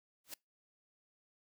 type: noise with exponential growth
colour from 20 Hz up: white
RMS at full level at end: -40 dBFS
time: 0.24-0.34 s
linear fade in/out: 5 ms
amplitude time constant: 21 ms
effects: noise-tail reverb RT60 0.2 s tail -25 dB re dry